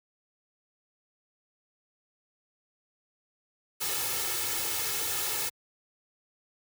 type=noise with comb filter; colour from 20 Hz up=white; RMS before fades=-31 dBFS; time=3.8-5.5 s; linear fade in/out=20 ms; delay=2.3 ms; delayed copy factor=+0.85; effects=high-pass 80 Hz 12 dB/octave